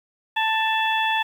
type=harmonic tone with a mistuned harmonic; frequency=884 Hz; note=A5; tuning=8 cents sharp; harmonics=1 / 2 / 3 / 4; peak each=-22 / -25 / -27 / -28 dBFS; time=0.36-1.23 s; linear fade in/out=10 ms; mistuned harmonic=4; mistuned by=-58 cents; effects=8-bit